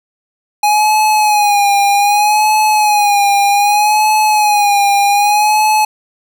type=tone with vibrato; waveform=square; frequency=830.6 Hz; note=G#5; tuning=in tune; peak=-9 dBFS; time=0.63-5.85 s; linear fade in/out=5 ms; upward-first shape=sine; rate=0.64 Hz; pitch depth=57 cents each way; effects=none